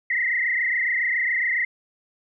sine tone with frequency modulation, 1975.5 Hz, B6, in tune, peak -20 dBFS, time 0.1-1.65 s, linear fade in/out 5 ms, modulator 27.2 Hz, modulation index 4.2, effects none

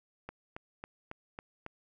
click train, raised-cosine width 0.5 ms, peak -26 dBFS, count 6, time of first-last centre 0.29-1.664 s, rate 3.64 Hz, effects none

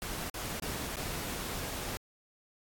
pink noise with dropouts, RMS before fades -38 dBFS, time 0.02-1.97 s, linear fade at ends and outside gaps 0 ms, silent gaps 0.298-0.342 / 0.598-0.623 / 0.958-0.968 s, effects AAC 64 kbps

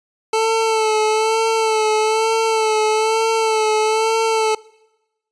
25% pulse tone with vibrato, 440 Hz, A4, in tune, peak -11 dBFS, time 0.33-4.55 s, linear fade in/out 5 ms, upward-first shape sine, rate 1.1 Hz, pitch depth 36 cents each way, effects noise-tail reverb RT60 1.0 s tail -24 dB re dry + resampled to 22050 Hz

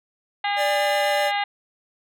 harmonic tone, 406.6 Hz, G#4, 37 cents flat, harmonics 2 / 3 / 4 / 5 / 6 / 7 / 8 / 9 / 10, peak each -23 / -36 / -32 / -28 / -39 / -33 / -39 / -36 / -40 dBFS, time 0.44-1.44 s, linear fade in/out 5 ms
square tone with vibrato, 587.3 Hz, D5, in tune, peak -23 dBFS, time 0.56-1.32 s, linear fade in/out 50 ms, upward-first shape triangle, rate 8.1 Hz, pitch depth 13 cents each way
effects none

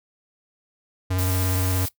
square tone with vibrato, 92.5 Hz, F#2, in tune, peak -22 dBFS, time 1.1-1.86 s, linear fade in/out 10 ms, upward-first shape sine, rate 17 Hz, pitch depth 25 cents each way
blue noise, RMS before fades -30 dBFS, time 1.18-1.89 s, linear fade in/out 10 ms
effects noise-tail reverb RT60 0.1 s tail -18 dB re dry

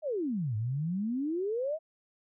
sine exponential two-way sweep, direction down then up, 659 to 103.6 to 659 Hz, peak -29 dBFS, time 0.02-1.79 s, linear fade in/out 50 ms, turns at 0.56 s, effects none

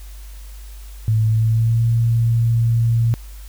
sine tone with pitch glide, 110 to 115.74 Hz, A2 to A#2, 0 to -12 cents, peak -13 dBFS, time 1.08-3.14 s, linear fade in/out 0 ms, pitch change +88 cents, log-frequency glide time 1.28-1.84 s, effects added 50 Hz sine -33 dBFS peak until 3.48 s + white hiss -47 dBFS RMS until 3.48 s

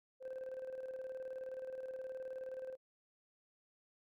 sine tone with tremolo, 520 Hz, C5, 11 cents flat, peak -38 dBFS, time 0.2-2.77 s, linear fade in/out 50 ms, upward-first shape square, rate 19 Hz, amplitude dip 55%, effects tanh soft clip ceiling -40 dBFS

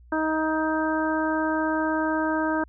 harmonic tone, 314.2 Hz, D#4, 17 cents sharp, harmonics 1 / 2 / 3 / 4 / 5, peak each -25 / -29 / -29 / -33 / -30 dBFS, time 0.12-2.64 s, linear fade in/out 5 ms, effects added 60 Hz sine -48 dBFS peak until 2.68 s

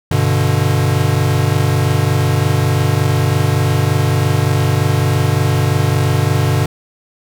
square chord, G major, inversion none, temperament equal, 98 / 123.47 / 146.83 Hz, G2 / B2 / D3, 0 / 0 / 0 cents, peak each -17 dBFS, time 0.11-6.66 s, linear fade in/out 5 ms, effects none

